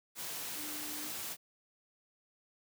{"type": "tone in noise", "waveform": "sine", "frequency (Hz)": 300, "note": "D4", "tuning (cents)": 37, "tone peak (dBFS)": -48, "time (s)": [0.54, 1.12], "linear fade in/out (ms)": 50, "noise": "white", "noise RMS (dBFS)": -41, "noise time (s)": [0.15, 1.37], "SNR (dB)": -10, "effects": ["high-pass 100 Hz 12 dB/octave"]}